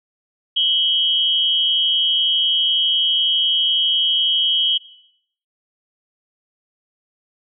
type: tone pair together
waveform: sine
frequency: 2982 / 3234 Hz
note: F#7 / G#7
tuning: +13 / -47 cents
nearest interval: minor second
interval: 140 cents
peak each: -19 / -16 dBFS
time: 0.56-4.78 s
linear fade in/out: 10 ms
effects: noise-tail reverb RT60 0.7 s tail -18 dB re dry